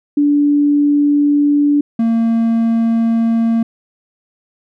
sine / triangle tone pair in turn, 290.3 / 228.6 Hz, D4 / A#3, -20 / -34 cents, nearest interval major third, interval 414 cents, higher first, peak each -9 dBFS, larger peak neither, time 0.17-1.81 / 1.99-3.63 s, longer neither, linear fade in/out 5 ms, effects none

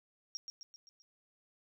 sine tone with echo, 5588 Hz, F8, in tune, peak -37 dBFS, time 0.35-0.37 s, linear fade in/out 0 ms, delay 130 ms, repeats 5, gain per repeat -5 dB, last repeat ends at 1.02 s, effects none

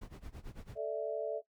brown noise with tremolo, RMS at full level -44 dBFS, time 0.01-0.78 s, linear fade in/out 10 ms, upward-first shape sine, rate 9 Hz, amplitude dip 90%
click, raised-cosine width 1 ms, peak -38 dBFS, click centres 0.034 s
sine chord, A suspended fourth, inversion none, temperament equal, 440 / 587.3 / 659.3 Hz, A4 / D5 / E5, 0 / 0 / 0 cents, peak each -38 dBFS, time 0.75-1.42 s, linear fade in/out 50 ms
effects noise-tail reverb RT60 0.1 s tail -20 dB re dry

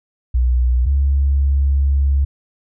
sine tone pair in turn, 61.74 / 69.3 Hz, B1 / C#2, 0 / 0 cents, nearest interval major second, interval 200 cents, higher second, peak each -11 dBFS, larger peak neither, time 0.34-0.86 / 0.86-2.25 s, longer second, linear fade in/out 10 ms, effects tanh soft clip ceiling -7 dBFS

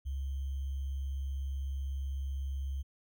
sine tone with sample-and-hold, 68 Hz, C#2, 33 cents flat, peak -33 dBFS, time 0.05-2.83 s, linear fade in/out 20 ms, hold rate 3150 Hz, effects none

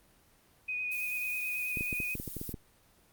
sine tone with vibrato, 2489 Hz, D#7, in tune, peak -32 dBFS, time 0.68-2.15 s, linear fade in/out 10 ms, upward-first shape sine, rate 9.2 Hz, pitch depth 20 cents each way
violet noise, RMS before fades -42 dBFS, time 0.91-2.53 s, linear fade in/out 10 ms
clicks, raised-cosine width 3 ms, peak -25 dBFS, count 11, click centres 1.772 / 1.809 / 1.928 / 2.002 / 2.153 / 2.199 / 2.277 / 2.367 / 2.414 / 2.493 / 2.542 s
effects pink hiss -64 dBFS RMS until 3.12 s + Opus 24 kbps

